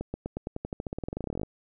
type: accelerating click train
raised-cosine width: 2 ms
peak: -19 dBFS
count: 26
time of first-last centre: 0.01-1.433 s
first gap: 130 ms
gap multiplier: 0.92
effects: none